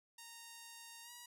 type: tone with pitch glide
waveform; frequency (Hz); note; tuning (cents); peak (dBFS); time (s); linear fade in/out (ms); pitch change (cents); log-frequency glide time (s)
5% pulse; 927 to 962.5; A#5 to B5; -10 to -45; -40; 0.18-1.26; 5; +65; 1.03-1.11
effects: none